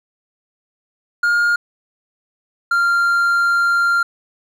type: tone pair in turn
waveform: triangle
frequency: 1417 / 1390.2 Hz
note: F6 / F6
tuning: +25 / -8 cents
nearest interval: unison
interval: 33 cents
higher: first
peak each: -11 dBFS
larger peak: neither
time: 1.23-1.56 / 2.71-4.03 s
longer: second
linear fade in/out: 5 ms
effects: none